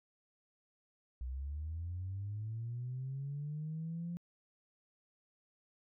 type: linear sweep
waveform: sine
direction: up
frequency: 60.8 to 174.61 Hz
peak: -37 dBFS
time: 1.21-4.17 s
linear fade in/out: 0 ms
effects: tanh soft clip ceiling -33 dBFS